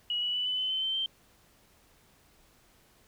sine tone with pitch steps, 2913 / 2943 / 2974 / 3005 / 3037 / 3068 / 3101 / 3133 Hz, F#7 / F#7 / F#7 / F#7 / F#7 / G7 / G7 / G7, -28 / -10 / +8 / +26 / +44 / -38 / -19 / -2 cents, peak -28 dBFS, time 0.1-1.06 s, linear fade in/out 2 ms, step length 120 ms, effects pink hiss -63 dBFS RMS until 3.07 s

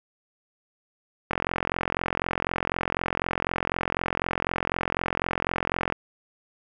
click train, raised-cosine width 0.5 ms, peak -9 dBFS, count 204, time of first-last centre 1.31-5.924 s, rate 44 Hz, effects none

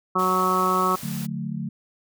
harmonic tone, 185 Hz, F#3, in tune, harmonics 1 / 2 / 3 / 4 / 5 / 6 / 7, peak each -28 / -27 / -33 / -32 / -31 / -22 / -24 dBFS, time 0.15-0.96 s, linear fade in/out 10 ms
white noise, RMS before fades -38 dBFS, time 0.18-1.27 s, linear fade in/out 20 ms
sine chord, D major, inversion none, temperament equal with one note detuned, 146.83 / 181.4 / 220 Hz, D3 / F#3 / A3, 0 / -34 / 0 cents, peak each -31 dBFS, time 1.03-1.69 s, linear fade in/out 5 ms
effects none

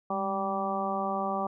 harmonic tone with a mistuned harmonic, 194.1 Hz, G3, 17 cents flat, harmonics 1 / 2 / 3 / 4 / 5 / 6, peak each -35 / -38 / -35 / -32 / -38 / -34 dBFS, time 0.1-1.47 s, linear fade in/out 5 ms, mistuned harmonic 1, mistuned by +56 cents, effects none

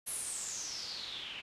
white noise with low-pass filter sweep, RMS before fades -41 dBFS, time 0.06-1.42 s, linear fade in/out 20 ms, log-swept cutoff 11000 to 2700 Hz, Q 7.1, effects resampled to 32000 Hz

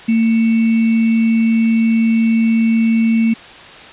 sine tone with sample-and-hold, 226.4 Hz, A3, 50 cents sharp, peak -10 dBFS, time 0.08-3.34 s, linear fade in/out 10 ms, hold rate 2450 Hz, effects white hiss -36 dBFS RMS until 3.92 s + resampled to 8000 Hz

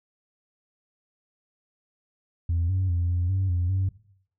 sine tone with pitch steps, 84.8 / 93.9 / 86.7 / 88 / 95.4 / 88 / 95.2 Hz, E2 / F#2 / F2 / F2 / G2 / F2 / F#2, +50 / +26 / -12 / +14 / -47 / +14 / +50 cents, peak -20 dBFS, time 2.49-3.89 s, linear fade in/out 5 ms, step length 200 ms, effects noise-tail reverb RT60 0.6 s tail -18 dB re dry + tanh soft clip ceiling -19 dBFS

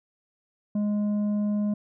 sine tone with tanh clipping, 207.7 Hz, G#3, in tune, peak -24 dBFS, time 0.75-1.74 s, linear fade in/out 5 ms, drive 6 dB, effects none

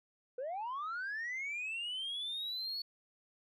sine linear sweep, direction up, 480 to 4435 Hz, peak -35 dBFS, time 0.38-2.82 s, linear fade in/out 5 ms, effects tanh soft clip ceiling -35 dBFS

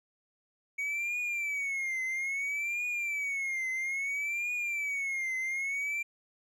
triangle tone with vibrato, 2245 Hz, C#7, 21 cents sharp, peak -29 dBFS, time 0.78-6.03 s, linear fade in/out 10 ms, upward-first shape triangle, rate 0.6 Hz, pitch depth 160 cents each way, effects none

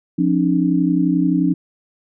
sine tone cluster, 175.4 / 271.2 / 302.7 Hz, F3 / C#4 / D#4, +8 / -38 / -48 cents, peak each -18 dBFS, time 0.18-1.54 s, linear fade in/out 10 ms, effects none

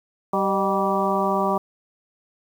harmonic tone with a mistuned harmonic, 193.8 Hz, G3, 20 cents flat, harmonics 1 / 2 / 3 / 4 / 5 / 6, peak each -26 / -26 / -26 / -26 / -26 / -26 dBFS, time 0.33-1.58 s, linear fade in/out 5 ms, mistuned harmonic 3, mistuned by +71 cents, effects 8-bit

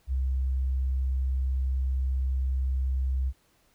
sine tone, 65.4 Hz, C2, in tune, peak -24 dBFS, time 0.07-3.33 s, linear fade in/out 50 ms, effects pink hiss -66 dBFS RMS until 3.74 s

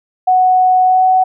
sine tone with pitch glide, 740 to 747.3 Hz, F#5 to F#5, 0 to +17 cents, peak -7 dBFS, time 0.27-1.24 s, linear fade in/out 10 ms, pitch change +17 cents, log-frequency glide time 0.84-1.04 s, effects none

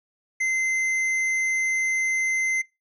triangle tone with tanh clipping, 2069 Hz, C7, 20 cents flat, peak -23 dBFS, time 0.4-2.62 s, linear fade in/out 10 ms, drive 14 dB, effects noise-tail reverb RT60 0.2 s tail -21 dB re dry + low-pass 10000 Hz 12 dB/octave

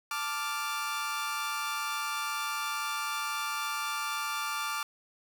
sawtooth chord, D minor, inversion second, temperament equal, 880 / 1174.7 / 1396.9 Hz, A5 / D6 / F6, 0 / 0 / 0 cents, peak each -36 / -30 / -33 dBFS, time 0.11-4.83 s, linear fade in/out 2 ms, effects none

